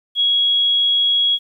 sine tone, 3322 Hz, G#7, in tune, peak -13 dBFS, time 0.15-1.39 s, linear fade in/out 50 ms, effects 9-bit

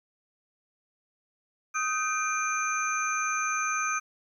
sine tone cluster, 1254 / 1542 / 2396 / 6240 Hz, D#6 / G6 / D7 / G8, +13 / -29 / +34 / -9 cents, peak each -29 / -34 / -32 / -34 dBFS, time 1.74-4 s, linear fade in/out 20 ms, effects 10-bit

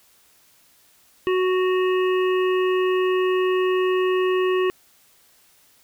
harmonic tone with a mistuned harmonic, 370 Hz, F#4, in tune, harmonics 1 / 3 / 5 / 7 / 8, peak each -18 / -28 / -32 / -35 / -36 dBFS, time 1.27-4.7 s, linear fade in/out 0 ms, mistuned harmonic 8, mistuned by -59 cents, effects white hiss -57 dBFS RMS until 5.83 s

